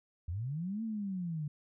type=linear two-way sweep; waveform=sine; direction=up then down; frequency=77 to 228.1 to 144.4 Hz; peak=-34 dBFS; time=0.28-1.48 s; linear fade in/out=5 ms; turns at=0.83 s; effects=none